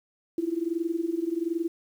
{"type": "tone with amplitude modulation", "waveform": "sine", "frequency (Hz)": 334.5, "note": "E4", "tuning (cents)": 25, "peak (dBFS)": -22, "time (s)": [0.38, 1.68], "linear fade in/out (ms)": 2, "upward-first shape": "sine", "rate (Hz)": 21.3, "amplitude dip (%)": 85, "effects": ["9-bit"]}